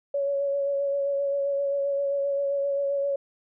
sine tone with vibrato, 560 Hz, C#5, 18 cents sharp, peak -23 dBFS, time 0.14-3.16 s, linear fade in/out 5 ms, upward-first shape sine, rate 7.6 Hz, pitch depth 19 cents each way, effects none

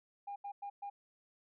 sine tone bursts at uneven times, 807 Hz, G#5, 50 cents flat, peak -39 dBFS, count 4, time 0.27-0.36 / 0.44-0.52 / 0.62-0.7 / 0.82-0.9 s, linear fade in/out 10 ms, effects tanh soft clip ceiling -37 dBFS

